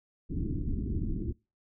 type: low-pass noise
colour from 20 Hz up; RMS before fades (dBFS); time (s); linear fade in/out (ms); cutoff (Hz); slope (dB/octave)
pink; -32; 0.29-1.33; 20; 340; 48
effects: noise-tail reverb RT60 0.3 s tail -25 dB re dry